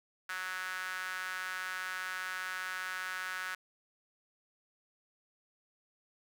sawtooth tone with high-pass filter, 185 Hz, F#3, in tune, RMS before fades -39 dBFS, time 0.29-3.55 s, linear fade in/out 5 ms, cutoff 1500 Hz, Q 4.3, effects none

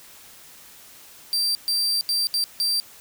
40% pulse tone bursts at uneven times, 4699 Hz, D8, in tune, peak -19 dBFS, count 5, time 1.33-1.55 / 1.68-2.01 / 2.09-2.27 / 2.34-2.44 / 2.6-2.8 s, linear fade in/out 0 ms, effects white hiss -47 dBFS RMS until 3 s

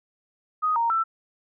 sine tone with pitch steps, 1249 / 929 / 1332 Hz, D#6 / A#5 / E6, +6 / -6 / +18 cents, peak -20 dBFS, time 0.62-1.04 s, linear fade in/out 20 ms, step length 140 ms, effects none

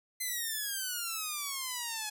5% pulse exponential sweep, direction down, 2068 to 839 Hz, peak -23 dBFS, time 0.2-2.1 s, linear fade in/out 10 ms, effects none

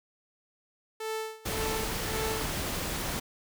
sawtooth tone with tremolo, 440 Hz, A4, in tune, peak -27 dBFS, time 1-2.49 s, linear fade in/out 5 ms, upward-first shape sine, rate 1.8 Hz, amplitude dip 90%
pink noise, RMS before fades -33 dBFS, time 1.45-3.2 s, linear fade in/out 10 ms
effects none

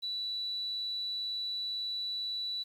sine tone, 3951 Hz, B7, in tune, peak -33 dBFS, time 0.02-2.64 s, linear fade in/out 20 ms, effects 10-bit

